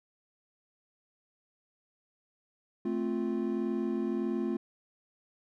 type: chord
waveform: triangle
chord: F major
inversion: first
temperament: equal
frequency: 220 / 261.6 / 349.2 Hz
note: A3 / C4 / F4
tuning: 0 / 0 / 0 cents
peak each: -31 / -33 / -31 dBFS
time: 2.85-4.57 s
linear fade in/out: 5 ms
effects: none